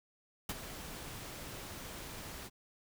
pink noise with ADSR envelope, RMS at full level -35 dBFS, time 0.49-2.5 s, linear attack 5 ms, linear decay 38 ms, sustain -11 dB, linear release 40 ms, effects none

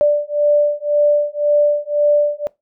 sine beating tone pair, 587.3 / 589.2 Hz, D5 / D5, 0 / +6 cents, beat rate 1.9 Hz, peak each -15 dBFS, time 0.01-2.47 s, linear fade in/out 0 ms, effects noise-tail reverb RT60 0.2 s tail -22 dB re dry

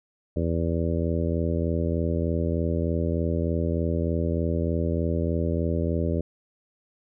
harmonic tone, 83.3 Hz, E2, 19 cents sharp, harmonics 1 / 2 / 3 / 4 / 5 / 6 / 7, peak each -26 / -29 / -31 / -32 / -33 / -34 / -34 dBFS, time 0.36-6.21 s, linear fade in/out 5 ms, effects none

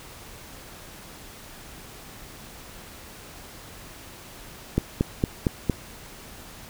click train, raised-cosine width 3 ms, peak -7 dBFS, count 5, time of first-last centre 4.78-5.697 s, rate 4.36 Hz, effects pink hiss -44 dBFS RMS until 6.69 s

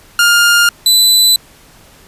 sawtooth tone pair in turn, 1409 / 3998 Hz, F6 / B7, +15 / +20 cents, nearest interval octave + tritone, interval 1805 cents, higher second, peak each -3 dBFS, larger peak neither, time 0.19-0.69 / 0.86-1.36 s, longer neither, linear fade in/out 2 ms, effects pink hiss -43 dBFS RMS until 2.07 s + resampled to 32000 Hz

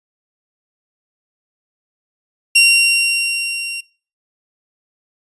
sawtooth tone with level ramp, 2756 Hz, F7, 24 cents flat, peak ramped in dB -3 to -20 dBFS, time 2.55-3.81 s, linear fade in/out 10 ms, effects noise-tail reverb RT60 0.4 s tail -23 dB re dry + resampled to 24000 Hz

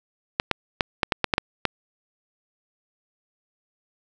clicks, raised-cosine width 0.3 ms, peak -3 dBFS, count 9, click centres 0.399 / 0.513 / 0.808 / 1.032 / 1.122 / 1.243 / 1.338 / 1.381 / 1.653 s, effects none

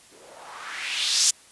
violet noise with low-pass filter sweep, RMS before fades -27 dBFS, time 0.11-1.31 s, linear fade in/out 10 ms, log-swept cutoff 370 to 6800 Hz, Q 2.3, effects white hiss -52 dBFS RMS until 1.51 s + resampled to 24000 Hz

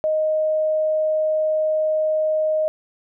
sine tone, 622.3 Hz, D#5, in tune, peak -17 dBFS, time 0.04-2.68 s, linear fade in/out 0 ms, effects none

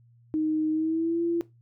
sine tone with pitch glide, 311.1 to 339.3 Hz, D#4 to F4, 0 to -50 cents, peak -23 dBFS, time 0.34-1.41 s, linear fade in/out 0 ms, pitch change +150 cents, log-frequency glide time 0.71-1.22 s, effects noise-tail reverb RT60 0.2 s tail -18 dB re dry + added 118 Hz sine -55 dBFS peak until 1.61 s

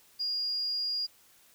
sine tone, 4842 Hz, D#8, 48 cents flat, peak -29 dBFS, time 0.19-1.07 s, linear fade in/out 20 ms, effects white hiss -61 dBFS RMS until 1.54 s

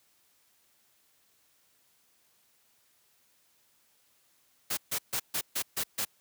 white noise bursts, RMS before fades -31 dBFS, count 7, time 4.7-6.051 s, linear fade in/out 10 ms, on 73 ms, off 140 ms, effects white hiss -68 dBFS RMS until 6.2 s + high-pass 60 Hz 12 dB/octave

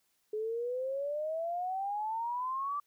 sine exponential sweep, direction up, 422.5 to 1174.7 Hz, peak -32 dBFS, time 0.33-2.8 s, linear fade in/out 5 ms, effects white hiss -75 dBFS RMS until 2.86 s

